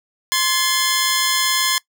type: tone pair together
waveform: 10% pulse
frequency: 1047 / 1712.1 Hz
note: C6 / A6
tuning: +1 / -48 cents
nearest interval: major sixth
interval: 851 cents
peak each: -10 dBFS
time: 0.32-1.78 s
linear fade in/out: 0 ms
effects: noise-tail reverb RT60 0.1 s tail -22 dB re dry